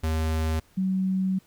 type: tone pair in turn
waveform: square / sine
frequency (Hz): 79.5 / 188.71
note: D#2 / F#3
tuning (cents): +38 / +34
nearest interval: octave + minor third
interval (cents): 1496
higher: second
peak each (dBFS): -24 / -22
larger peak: second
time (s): 0.03-0.6 / 0.77-1.39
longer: second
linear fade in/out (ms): 10
effects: pink hiss -60 dBFS RMS until 1.46 s